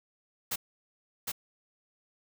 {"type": "noise with echo", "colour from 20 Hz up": "white", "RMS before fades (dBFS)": -32, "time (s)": [0.51, 0.56], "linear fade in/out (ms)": 10, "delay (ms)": 760, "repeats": 1, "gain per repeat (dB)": -2, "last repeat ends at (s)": 1.32, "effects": []}